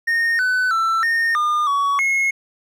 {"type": "tone with pitch steps", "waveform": "triangle", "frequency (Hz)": [1844, 1504, 1334, 1836, 1210, 1126, 2168], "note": ["A#6", "F#6", "E6", "A#6", "D#6", "C#6", "C#7"], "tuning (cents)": [-19, 28, 20, -27, -49, 27, -39], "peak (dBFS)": -14, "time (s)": [0.07, 2.31], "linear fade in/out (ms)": 10, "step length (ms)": 320, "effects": []}